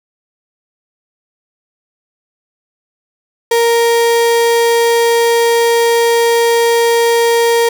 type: tone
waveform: 35% pulse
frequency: 466.2 Hz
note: A#4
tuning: in tune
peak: -7 dBFS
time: 3.51-7.69 s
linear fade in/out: 5 ms
effects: none